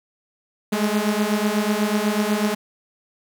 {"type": "beating tone pair", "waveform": "sawtooth", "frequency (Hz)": [206.3, 214.4], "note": ["G#3", "A3"], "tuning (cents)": [-11, -45], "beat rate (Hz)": 8.1, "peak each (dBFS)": -18, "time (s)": [0.72, 2.55], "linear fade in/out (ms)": 10, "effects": ["8-bit"]}